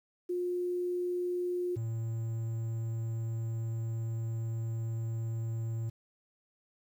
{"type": "tone pair in turn", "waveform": ["sine", "triangle"], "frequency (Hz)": [356.5, 113.6], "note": ["F4", "A#2"], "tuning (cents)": [36, -44], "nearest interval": "octave + minor sixth", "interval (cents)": 1980, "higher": "first", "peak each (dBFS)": [-30, -30], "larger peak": "neither", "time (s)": [[0.29, 1.76], [1.76, 5.9]], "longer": "second", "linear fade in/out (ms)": 10, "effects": ["10-bit"]}